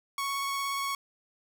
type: tone with vibrato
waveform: sawtooth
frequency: 1108.7 Hz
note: C#6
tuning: in tune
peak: -26 dBFS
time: 0.18-0.95 s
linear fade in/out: 2 ms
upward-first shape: sine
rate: 17 Hz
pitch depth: 12 cents each way
effects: none